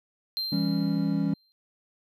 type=tone with exponential decay; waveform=triangle; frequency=4151 Hz; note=C8; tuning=15 cents flat; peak=-25 dBFS; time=0.37-1.52 s; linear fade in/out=0 ms; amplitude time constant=250 ms
type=chord; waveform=triangle; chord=C# diminished; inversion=first; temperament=just; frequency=166.31 / 199.57 / 277.2 Hz; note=E3 / G3 / C#4; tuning=+16 / +31 / 0 cents; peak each=-26 dBFS; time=0.52-1.34 s; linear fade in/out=5 ms
effects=none